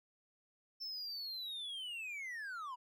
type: linear sweep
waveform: triangle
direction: down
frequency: 5360 to 952 Hz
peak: -40 dBFS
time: 0.8-2.76 s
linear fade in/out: 20 ms
effects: none